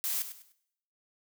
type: noise with echo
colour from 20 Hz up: blue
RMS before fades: -32 dBFS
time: 0.04-0.22 s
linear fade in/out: 0 ms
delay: 100 ms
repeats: 3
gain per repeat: -11 dB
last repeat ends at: 0.52 s
effects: noise-tail reverb RT60 0.7 s tail -17 dB re dry